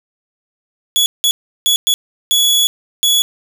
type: tone bursts at uneven times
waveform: sawtooth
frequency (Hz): 3387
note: G#7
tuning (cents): +33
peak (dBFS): -7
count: 6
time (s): 0.96-1.06 / 1.24-1.31 / 1.66-1.76 / 1.87-1.94 / 2.31-2.67 / 3.03-3.22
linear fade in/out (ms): 0
effects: none